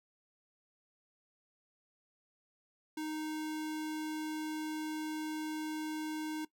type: tone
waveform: square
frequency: 310 Hz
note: D#4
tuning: 6 cents flat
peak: -37 dBFS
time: 2.97-6.45 s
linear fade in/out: 5 ms
effects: noise-tail reverb RT60 0.1 s tail -19 dB re dry